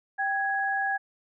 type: tone pair together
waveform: sine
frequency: 784.8 / 1663 Hz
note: G5 / G#6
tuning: +2 / +2 cents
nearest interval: octave + minor second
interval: 1300 cents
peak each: -28 / -27 dBFS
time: 0.18-0.98 s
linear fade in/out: 20 ms
effects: none